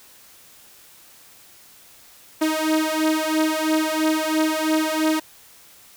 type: beating tone pair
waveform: sawtooth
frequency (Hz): 312 / 315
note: D#4 / D#4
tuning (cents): +5 / +21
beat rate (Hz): 3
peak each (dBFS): -18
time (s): 2.41-5.2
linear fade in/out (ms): 10
effects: white hiss -49 dBFS RMS until 5.96 s